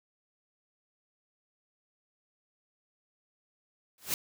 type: noise with exponential growth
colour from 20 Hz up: white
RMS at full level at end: -26 dBFS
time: 3.98-4.14 s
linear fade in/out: 1 ms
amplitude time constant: 33 ms
effects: none